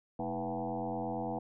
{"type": "tone with frequency modulation", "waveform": "sine", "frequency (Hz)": 493.9, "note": "B4", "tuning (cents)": 0, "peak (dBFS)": -33, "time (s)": [0.19, 1.39], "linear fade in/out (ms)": 5, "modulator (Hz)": 88.9, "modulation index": 4, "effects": []}